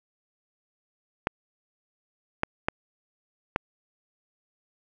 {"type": "clicks", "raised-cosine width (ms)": 0.5, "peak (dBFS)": -8, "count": 4, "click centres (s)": [1.271, 2.434, 2.685, 3.561], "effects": []}